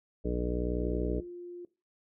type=harmonic tone; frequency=60.5 Hz; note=B1; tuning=35 cents flat; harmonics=1 / 2 / 3 / 4 / 5 / 6 / 7 / 8 / 10; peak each=-33 / -43 / -36 / -43 / -36 / -43 / -35 / -40 / -43 dBFS; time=0.24-1.21 s; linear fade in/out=20 ms
type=tone; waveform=sine; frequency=351.3 Hz; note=F4; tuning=10 cents sharp; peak=-40 dBFS; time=0.8-1.65 s; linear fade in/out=2 ms
effects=noise-tail reverb RT60 0.3 s tail -19 dB re dry